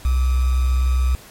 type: tone with sample-and-hold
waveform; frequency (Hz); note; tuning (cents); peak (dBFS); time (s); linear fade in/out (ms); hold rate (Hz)
sine; 63.6; C2; -48; -14; 0.05-1.15; 0; 1225
effects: pink hiss -43 dBFS RMS until 1.3 s + MP3 64 kbps